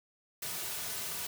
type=noise with comb filter; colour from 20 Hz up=white; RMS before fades=-38 dBFS; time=0.42-1.27 s; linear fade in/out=5 ms; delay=3.7 ms; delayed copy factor=-0.6; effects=none